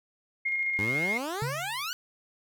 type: tone with tremolo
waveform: sine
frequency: 2138 Hz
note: C7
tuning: 37 cents sharp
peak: -25 dBFS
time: 0.45-1.18 s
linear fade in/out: 10 ms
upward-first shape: square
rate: 14 Hz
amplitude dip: 25%
type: exponential sweep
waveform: 15% pulse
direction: up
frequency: 95.3 to 1516 Hz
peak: -25 dBFS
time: 0.79-1.93 s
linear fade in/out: 0 ms
type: tone with exponential decay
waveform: sine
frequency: 138.59 Hz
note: C#3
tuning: in tune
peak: -27 dBFS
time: 1.42-1.88 s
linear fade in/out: 0 ms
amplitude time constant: 98 ms
effects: none